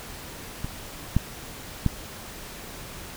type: clicks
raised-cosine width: 5 ms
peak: -18 / -7 / -8 dBFS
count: 3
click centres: 0.645 / 1.166 / 1.863 s
effects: pink hiss -40 dBFS RMS until 3.16 s